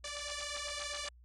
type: beating tone pair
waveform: 5% pulse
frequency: 580 / 587.7 Hz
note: D5 / D5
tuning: -22 / +1 cents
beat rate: 7.7 Hz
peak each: -31 dBFS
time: 0.04-1.09 s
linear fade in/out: 5 ms
effects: added 60 Hz sine -56 dBFS peak until 1.24 s + AAC 32 kbps